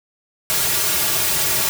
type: noise with comb filter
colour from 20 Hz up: white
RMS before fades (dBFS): -19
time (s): 0.5-1.69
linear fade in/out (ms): 0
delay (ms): 3.9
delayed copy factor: -1
effects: none